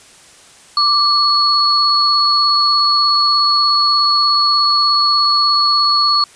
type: tone pair together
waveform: sine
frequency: 1174.7 / 4371 Hz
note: D6 / C#8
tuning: 0 / -25 cents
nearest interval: octave + major seventh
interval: 2275 cents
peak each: -14 / -12 dBFS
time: 0.77-6.24 s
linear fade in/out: 2 ms
effects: white hiss -43 dBFS RMS until 6.35 s + resampled to 22050 Hz